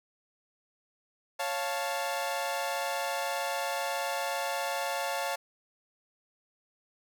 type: chord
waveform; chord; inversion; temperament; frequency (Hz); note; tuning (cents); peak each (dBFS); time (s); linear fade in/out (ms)
sawtooth; Db augmented; none; equal; 554.4 / 698.5 / 880; Db5 / F5 / A5; 0 / 0 / 0; -31; 1.39-5.36; 10
effects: none